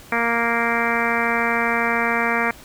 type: harmonic tone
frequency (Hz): 233.1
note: A#3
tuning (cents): 0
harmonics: 1 / 2 / 3 / 4 / 5 / 6 / 7 / 8 / 9 / 10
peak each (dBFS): -27 / -27 / -27 / -27 / -27 / -27 / -27 / -27 / -27 / -27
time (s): 0.12-2.51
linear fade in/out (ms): 2
effects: pink hiss -44 dBFS RMS until 2.64 s